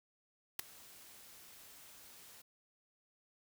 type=noise with ADSR envelope; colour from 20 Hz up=white; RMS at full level=-33 dBFS; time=0.59-2.42 s; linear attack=4 ms; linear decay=7 ms; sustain=-24 dB; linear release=8 ms; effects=none